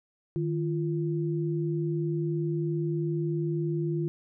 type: tone pair together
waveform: sine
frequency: 153.85 / 343.8 Hz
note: D#3 / F4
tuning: -19 / -27 cents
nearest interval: octave + major second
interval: 1392 cents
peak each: -28 / -30 dBFS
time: 0.36-4.08 s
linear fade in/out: 0 ms
effects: none